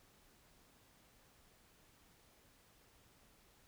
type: silence
effects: pink hiss -68 dBFS RMS until 3.67 s